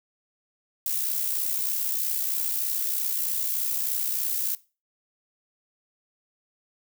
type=noise with amplitude modulation; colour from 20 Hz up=violet; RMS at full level=-25 dBFS; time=0.86-4.55 s; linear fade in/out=2 ms; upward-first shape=sine; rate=63.2 Hz; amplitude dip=50%; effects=noise-tail reverb RT60 0.3 s tail -19 dB re dry